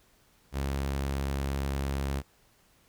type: tone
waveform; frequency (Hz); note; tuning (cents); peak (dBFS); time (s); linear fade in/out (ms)
sawtooth; 68.7; C#2; -15; -25; 0.52-2.23; 50
effects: pink hiss -64 dBFS RMS until 2.88 s